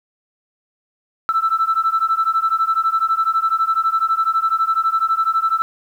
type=beating tone pair; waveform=sine; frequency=1318.5 / 1330.5 Hz; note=E6 / E6; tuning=0 / +16 cents; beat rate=12 Hz; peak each=-17 dBFS; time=1.29-5.62 s; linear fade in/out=0 ms; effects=tanh soft clip ceiling -9 dBFS + 8-bit